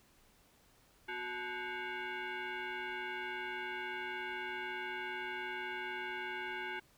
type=tone with frequency modulation; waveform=sine; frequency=366.6 Hz; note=F#4; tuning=16 cents flat; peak=-38 dBFS; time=1.08-6.8 s; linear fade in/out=10 ms; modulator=617 Hz; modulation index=3.6; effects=pink hiss -67 dBFS RMS until 6.97 s